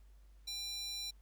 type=tone with high-pass filter; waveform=square; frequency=797 Hz; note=G5; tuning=28 cents sharp; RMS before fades=-42 dBFS; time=0.47-1.11 s; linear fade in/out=10 ms; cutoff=4400 Hz; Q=5.7; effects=added 50 Hz sine -57 dBFS peak until 1.21 s + pink hiss -75 dBFS RMS until 1.21 s